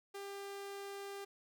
sawtooth tone, 398 Hz, G4, 26 cents sharp, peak -40 dBFS, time 0.14-1.25 s, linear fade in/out 10 ms, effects none

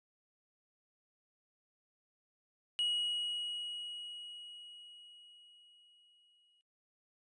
triangle tone with exponential decay, 2904 Hz, F#7, 33 cents flat, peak -29 dBFS, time 2.79-6.61 s, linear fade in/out 0 ms, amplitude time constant 830 ms, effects noise-tail reverb RT60 0.1 s tail -23 dB re dry + resampled to 22050 Hz

